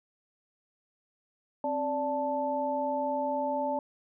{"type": "tone cluster", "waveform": "sine", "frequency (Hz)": [265.9, 582, 878], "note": ["C4", "D5", "A5"], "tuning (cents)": [28, -16, -4], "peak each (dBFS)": [-35, -31, -31], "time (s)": [1.64, 3.79], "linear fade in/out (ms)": 2, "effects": []}